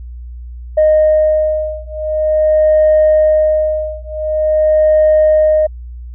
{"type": "beating tone pair", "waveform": "sine", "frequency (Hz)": [618, 618.46], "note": ["D#5", "D#5"], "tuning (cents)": [-12, -11], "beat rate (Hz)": 0.46, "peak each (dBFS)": -11, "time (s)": [0.77, 5.67], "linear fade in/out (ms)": 10, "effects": ["tanh soft clip ceiling -3 dBFS", "added 60 Hz sine -26 dBFS peak until 6.14 s"]}